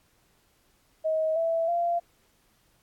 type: tone with pitch steps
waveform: sine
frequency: 633 / 660.3 / 688.7 Hz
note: D#5 / E5 / F5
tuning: +30 / +3 / -24 cents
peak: -23 dBFS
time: 1.04-2 s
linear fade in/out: 20 ms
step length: 320 ms
effects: pink hiss -66 dBFS RMS until 2.82 s + AAC 64 kbps